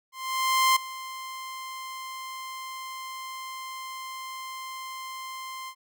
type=tone with ADSR envelope; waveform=sawtooth; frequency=1046.5 Hz; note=C6; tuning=in tune; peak=-14 dBFS; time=0.12-5.75 s; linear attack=640 ms; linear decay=9 ms; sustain=-18 dB; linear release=70 ms; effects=none